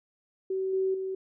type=tone with level steps; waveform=sine; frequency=380.4 Hz; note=F#4; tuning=48 cents sharp; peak=-27 / -24 / -30 dBFS; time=0.5-1.15 s; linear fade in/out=5 ms; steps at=0.73 / 0.94 s; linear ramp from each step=5 ms; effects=none